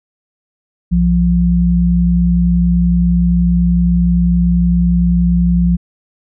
sine tone pair together, 61.73 / 174.61 Hz, B1 / F3, 0 / 0 cents, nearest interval octave + tritone, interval 1800 cents, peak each -14 / -10 dBFS, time 0.91-5.77 s, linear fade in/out 20 ms, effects none

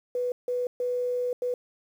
sine tone bursts at uneven times, 493.9 Hz, B4, in tune, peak -25 dBFS, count 4, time 0.15-0.32 / 0.48-0.67 / 0.8-1.33 / 1.42-1.54 s, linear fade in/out 2 ms, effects 9-bit

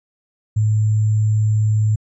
sine tone with sample-and-hold, 107.6 Hz, A2, 38 cents flat, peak -13 dBFS, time 0.56-1.96 s, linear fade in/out 10 ms, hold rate 7350 Hz, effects resampled to 24000 Hz

